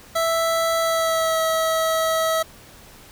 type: tone with pitch glide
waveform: 25% pulse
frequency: 659.3 to 646.1 Hz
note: E5 to E5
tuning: 0 to -35 cents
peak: -15 dBFS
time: 0.15-2.43 s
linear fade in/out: 10 ms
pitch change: -35 cents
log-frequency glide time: 0.81-1.4 s
effects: pink hiss -46 dBFS RMS until 3.11 s